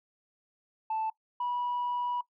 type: tone pair in turn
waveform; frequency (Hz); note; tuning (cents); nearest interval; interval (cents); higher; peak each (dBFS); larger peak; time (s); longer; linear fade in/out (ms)
sine; 880 / 975.5; A5 / B5; 0 / -22; major second; 178; second; -27 / -28; first; 0.9-1.1 / 1.4-2.21; second; 5
effects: noise-tail reverb RT60 0.1 s tail -20 dB re dry + tanh soft clip ceiling -26 dBFS